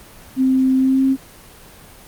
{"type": "tone with pitch glide", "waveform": "sine", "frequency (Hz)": [261.6, 266.8], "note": ["C4", "C4"], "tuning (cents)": [0, 34], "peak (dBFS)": -12, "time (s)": [0.36, 1.17], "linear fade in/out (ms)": 50, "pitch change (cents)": 34, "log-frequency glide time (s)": [0.77, 1.04], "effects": ["pink hiss -42 dBFS RMS until 2.07 s", "Opus 24 kbps"]}